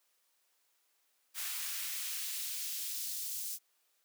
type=noise with high-pass filter sweep; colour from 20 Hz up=white; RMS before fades=-39 dBFS; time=1.34-3.59 s; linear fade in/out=50 ms; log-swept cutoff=1300 to 5900 Hz; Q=0.82; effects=white hiss -75 dBFS RMS until 4.04 s + high-pass 400 Hz 12 dB/octave